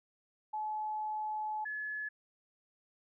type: tone pair in turn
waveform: sine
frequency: 857 / 1708.6 Hz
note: A5 / G#6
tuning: -46 / +49 cents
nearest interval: octave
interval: 1195 cents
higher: second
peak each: -34 / -36 dBFS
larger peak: first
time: 0.53-1.65 / 1.65-2.09 s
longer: first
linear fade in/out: 10 ms
effects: none